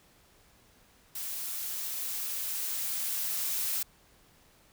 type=noise with level ramp; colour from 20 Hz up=blue; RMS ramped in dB=-37 to -31 dBFS; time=1.15-3.83 s; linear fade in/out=5 ms; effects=pink hiss -62 dBFS RMS until 4.72 s